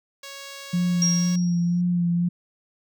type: tone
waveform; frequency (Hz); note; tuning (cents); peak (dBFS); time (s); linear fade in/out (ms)
5% pulse; 554; C#5; -1; -25; 0.23-1.36; 5
type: tone with vibrato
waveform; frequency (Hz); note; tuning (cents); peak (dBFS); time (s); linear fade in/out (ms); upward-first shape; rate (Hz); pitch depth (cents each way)
sine; 174.61; F3; 0; -19; 0.73-2.29; 10; sine; 2; 26
type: tone with exponential decay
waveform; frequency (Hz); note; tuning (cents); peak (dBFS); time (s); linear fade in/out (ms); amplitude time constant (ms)
sine; 5620; F8; +10; -18; 1.02-1.81; 1; 170
effects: none